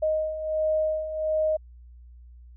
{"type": "beating tone pair", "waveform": "sine", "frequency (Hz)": [622.3, 623.7], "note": ["D#5", "D#5"], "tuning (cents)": [0, 4], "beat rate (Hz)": 1.4, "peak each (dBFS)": [-30, -24], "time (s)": [0.02, 1.57], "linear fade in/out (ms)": 10, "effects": ["added 60 Hz sine -45 dBFS peak until 2.56 s"]}